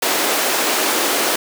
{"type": "high-pass noise", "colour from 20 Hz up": "pink", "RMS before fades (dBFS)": -18, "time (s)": [0.02, 1.36], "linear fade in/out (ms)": 5, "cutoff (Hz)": 310, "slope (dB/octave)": 24, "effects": []}